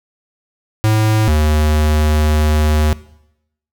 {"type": "tone pair in turn", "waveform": "square", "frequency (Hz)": [108.6, 76.24], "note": ["A2", "D#2"], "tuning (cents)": [-22, -35], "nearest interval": "tritone", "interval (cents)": 613, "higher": "first", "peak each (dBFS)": [-11, -11], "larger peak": "neither", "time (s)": [[0.84, 1.28], [1.28, 2.93]], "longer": "second", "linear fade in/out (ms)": 0, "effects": ["noise-tail reverb RT60 0.8 s tail -19 dB re dry"]}